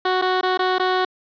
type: tone with dropouts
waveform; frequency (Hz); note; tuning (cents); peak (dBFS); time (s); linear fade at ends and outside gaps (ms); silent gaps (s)
15% pulse; 370; F#4; 0; -11; 0.05-1.05; 5; 0.216-0.221 / 0.412-0.43 / 0.575-0.591 / 0.784-0.796
effects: resampled to 11025 Hz